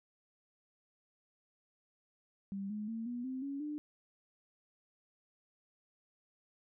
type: tone with pitch steps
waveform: sine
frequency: 196.9 / 211 / 226.2 / 242.4 / 259.8 / 278.5 / 298.4 Hz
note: G3 / G#3 / A3 / B3 / C4 / C#4 / D4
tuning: +8 / +28 / +48 / -32 / -12 / +8 / +28 cents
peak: -37 dBFS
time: 2.52-3.78 s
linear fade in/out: 0 ms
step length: 180 ms
effects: none